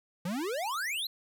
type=exponential sweep; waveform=square; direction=up; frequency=164.81 to 4238 Hz; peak=-32 dBFS; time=0.25-1.07 s; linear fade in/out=5 ms; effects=none